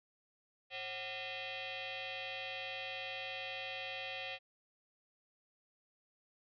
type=tone with frequency modulation; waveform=sine; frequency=106.4 Hz; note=G#2; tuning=42 cents sharp; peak=-40 dBFS; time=0.7-4.39 s; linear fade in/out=50 ms; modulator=644 Hz; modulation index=5.4; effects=none